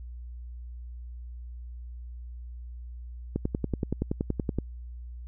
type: click train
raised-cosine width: 3 ms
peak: -14 dBFS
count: 14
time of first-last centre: 3.36-4.586 s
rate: 10.6 Hz
effects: added 60 Hz sine -38 dBFS peak until 5.27 s